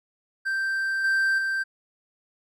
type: tone with level steps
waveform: triangle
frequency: 1567 Hz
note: G6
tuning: 1 cent flat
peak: -22 / -18 / -22 dBFS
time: 0.45-1.64 s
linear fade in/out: 20 ms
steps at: 1.04 / 1.38 s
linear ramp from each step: 5 ms
effects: none